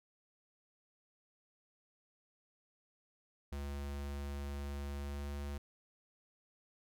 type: tone with pitch glide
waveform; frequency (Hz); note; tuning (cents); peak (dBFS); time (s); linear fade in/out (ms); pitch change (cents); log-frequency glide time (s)
square; 70.8 to 71.42; C#2 to D2; +37 to -48; -40; 3.52-5.58; 5; +15; 4.98-5.3
effects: none